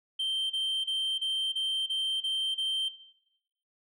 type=tone bursts; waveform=sine; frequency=3132 Hz; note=G7; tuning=2 cents flat; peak=-25 dBFS; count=8; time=0.19-2.887 s; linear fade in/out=10 ms; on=310 ms; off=31 ms; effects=noise-tail reverb RT60 0.9 s tail -18 dB re dry + tanh soft clip ceiling -27 dBFS